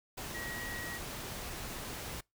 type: tone in noise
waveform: sine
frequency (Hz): 1908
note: A#6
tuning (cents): +40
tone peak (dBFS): -41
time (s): 0.34-0.98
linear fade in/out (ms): 10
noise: pink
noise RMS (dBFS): -42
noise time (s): 0.17-2.21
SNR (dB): -2
effects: noise-tail reverb RT60 0.2 s tail -25 dB re dry